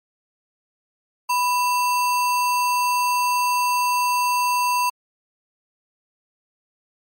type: tone with sample-and-hold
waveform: sine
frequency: 987.8 Hz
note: B5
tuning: in tune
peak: -17 dBFS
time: 1.29-4.9 s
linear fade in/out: 10 ms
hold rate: 3675 Hz
effects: MP3 64 kbps